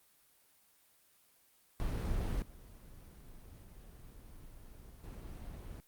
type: noise with level steps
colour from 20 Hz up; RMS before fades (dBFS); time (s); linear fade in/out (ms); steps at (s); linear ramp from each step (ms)
brown; -35 / -53 / -46; 1.8-5.8; 0; 2.42 / 5.04; 2
effects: white hiss -68 dBFS RMS until 5.87 s + Opus 32 kbps